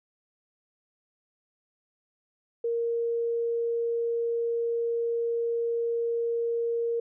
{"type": "tone", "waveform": "sine", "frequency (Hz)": 466.2, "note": "A#4", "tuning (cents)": 0, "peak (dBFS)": -25, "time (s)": [2.64, 7], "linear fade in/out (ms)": 5, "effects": []}